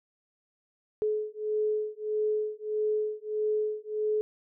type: beating tone pair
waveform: sine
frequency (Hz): 426.3 / 427.9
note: G#4 / A4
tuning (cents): +45 / -48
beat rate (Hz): 1.6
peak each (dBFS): -30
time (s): 1.02-4.21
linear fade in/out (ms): 0
effects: none